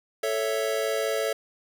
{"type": "chord", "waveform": "square", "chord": "A major", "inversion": "none", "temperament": "equal", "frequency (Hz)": [440, 554.4, 659.3], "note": ["A4", "C#5", "E5"], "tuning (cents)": [0, 0, 0], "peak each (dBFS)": [-29, -30, -31], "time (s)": [0.23, 1.33], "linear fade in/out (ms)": 5, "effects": []}